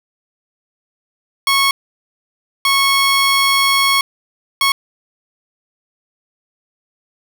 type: tone bursts at uneven times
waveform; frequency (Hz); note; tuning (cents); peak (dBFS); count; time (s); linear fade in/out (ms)
15% pulse; 1100; C#6; -14; -5; 3; 1.47-1.71 / 2.65-4.01 / 4.61-4.72; 2
effects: none